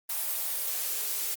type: noise with high-pass filter sweep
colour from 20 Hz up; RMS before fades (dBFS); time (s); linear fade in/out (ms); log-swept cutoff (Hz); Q
blue; -31; 0.09-1.35; 10; 670 to 370; 2.7
effects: Opus 32 kbps